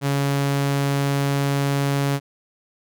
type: tone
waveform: sawtooth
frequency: 140.1 Hz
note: C#3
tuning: 19 cents sharp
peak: -15 dBFS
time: 0.01-2.2 s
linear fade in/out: 50 ms
effects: none